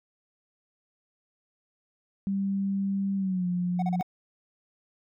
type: tone with pitch glide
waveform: sine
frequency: 196.3 to 177.94 Hz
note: G3 to F3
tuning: +3 to +33 cents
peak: -25 dBFS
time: 2.27-4.01 s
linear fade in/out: 0 ms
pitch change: -170 cents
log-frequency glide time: 3.16-3.47 s
type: tone bursts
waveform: triangle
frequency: 740 Hz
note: F#5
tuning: in tune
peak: -27 dBFS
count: 4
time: 3.79-4.028 s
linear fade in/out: 5 ms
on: 34 ms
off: 34 ms
effects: none